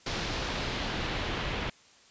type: noise with low-pass filter sweep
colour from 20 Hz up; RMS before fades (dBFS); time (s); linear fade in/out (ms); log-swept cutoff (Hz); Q
pink; -33; 0.06-1.7; 5; 4700 to 2900; 1.3
effects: white hiss -58 dBFS RMS until 2.1 s + resampled to 16000 Hz